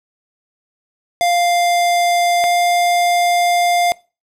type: tone pair in turn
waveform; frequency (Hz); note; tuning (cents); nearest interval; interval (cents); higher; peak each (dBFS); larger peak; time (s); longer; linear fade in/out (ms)
square; 698.5 / 701.4; F5 / F5; 0 / +7; unison; 7; second; -13; neither; 1.21-2.44 / 2.44-3.92; second; 0
effects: noise-tail reverb RT60 0.3 s tail -22 dB re dry + low-pass 12000 Hz 12 dB/octave